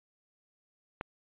click, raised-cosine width 0.5 ms, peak -20 dBFS, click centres 1.011 s, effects resampled to 8000 Hz

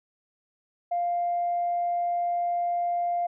sine tone, 698.5 Hz, F5, in tune, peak -23 dBFS, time 0.91-3.27 s, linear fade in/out 10 ms, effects tanh soft clip ceiling -19 dBFS

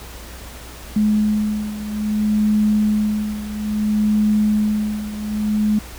sine beating tone pair, 211.8 / 212.4 Hz, G#3 / G#3, +34 / +39 cents, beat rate 0.6 Hz, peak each -17 / -21 dBFS, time 0.96-5.79 s, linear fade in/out 5 ms, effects added 60 Hz sine -36 dBFS peak until 5.98 s + pink hiss -38 dBFS RMS until 5.98 s

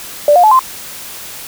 sine tone with pitch steps, 587.3 / 710.6 / 859.9 / 1040.4 Hz, D5 / F5 / A5 / C6, 0 / +30 / -40 / -10 cents, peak -4 dBFS, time 0.28-0.592 s, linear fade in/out 2 ms, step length 78 ms, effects white hiss -29 dBFS RMS until 1.47 s

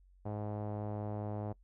sawtooth tone with low-pass filter, 104.7 Hz, G#2, 15 cents sharp, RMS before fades -39 dBFS, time 0.25-1.53 s, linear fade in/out 10 ms, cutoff 730 Hz, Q 2.2, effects noise-tail reverb RT60 0.1 s tail -23 dB re dry + added 46 Hz sine -60 dBFS peak until 1.63 s

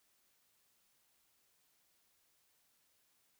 silence, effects white hiss -75 dBFS RMS until 3.39 s

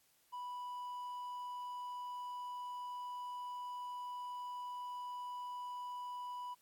triangle tone, 986 Hz, B5, 3 cents flat, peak -40 dBFS, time 0.32-6.55 s, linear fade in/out 20 ms, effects white hiss -72 dBFS RMS until 6.61 s + AAC 64 kbps

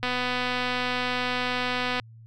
click train, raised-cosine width 0.3 ms, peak -12 dBFS, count 491, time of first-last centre 0.03-1.998 s, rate 249 Hz, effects added 113 Hz sine -45 dBFS peak until 2.26 s

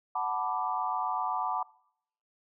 sine chord, B minor seventh, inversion second, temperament equal, 740 / 880 / 987.8 / 1174.7 Hz, F#5 / A5 / B5 / D6, 0 / 0 / 0 / 0 cents, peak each -34 dBFS, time 0.15-1.63 s, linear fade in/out 5 ms, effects noise-tail reverb RT60 0.7 s tail -22 dB re dry

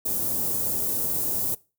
white band-stop noise, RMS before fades -26 dBFS, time 0.05-1.55 s, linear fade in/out 10 ms, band 470 to 12000 Hz, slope 12 dB/octave, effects noise-tail reverb RT60 0.3 s tail -21 dB re dry + high-pass 60 Hz 12 dB/octave

